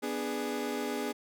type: chord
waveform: 30% pulse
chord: G# diminished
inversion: first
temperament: equal with one note detuned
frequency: 246.9 / 294.7 / 415.3 Hz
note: B3 / D4 / G#4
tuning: 0 / +6 / 0 cents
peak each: -34 / -35 / -33 dBFS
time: 0.02-1.13 s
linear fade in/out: 20 ms
effects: none